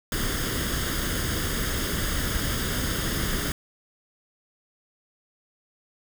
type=noise with comb filter; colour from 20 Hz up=pink; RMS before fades=-27 dBFS; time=0.12-3.52 s; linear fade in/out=2 ms; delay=0.6 ms; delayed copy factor=+0.65; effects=none